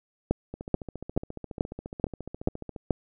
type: two click trains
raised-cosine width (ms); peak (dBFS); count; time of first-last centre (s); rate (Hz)
2; -23 / -9; 33 / 7; 0.54-2.762 / 0.31-2.907; 14.4 / 2.31
effects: none